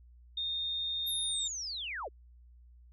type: tone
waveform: sine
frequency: 3666 Hz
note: A#7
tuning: 30 cents flat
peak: -32 dBFS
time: 0.37-1.48 s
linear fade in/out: 5 ms
type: linear sweep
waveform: sine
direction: down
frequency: 11760 to 311.1 Hz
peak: -36 dBFS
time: 1.06-2.09 s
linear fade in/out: 20 ms
effects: added 60 Hz sine -54 dBFS peak until 2.92 s